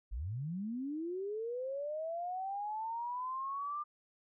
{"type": "linear sweep", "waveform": "sine", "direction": "up", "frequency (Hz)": [43.65, 1200], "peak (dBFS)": -36, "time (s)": [0.11, 3.84], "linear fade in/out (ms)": 20, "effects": []}